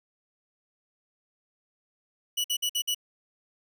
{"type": "tone bursts", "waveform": "sawtooth", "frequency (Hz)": 2944, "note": "F#7", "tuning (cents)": -9, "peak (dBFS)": -22, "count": 5, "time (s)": [2.37, 2.947], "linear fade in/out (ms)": 10, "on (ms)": 73, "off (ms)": 53, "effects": []}